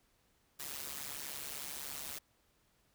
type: noise with amplitude modulation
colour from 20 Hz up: white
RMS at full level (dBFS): -40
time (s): 0.59-2.19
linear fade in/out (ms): 10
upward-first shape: sine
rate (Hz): 142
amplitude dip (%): 85
effects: pink hiss -73 dBFS RMS until 2.94 s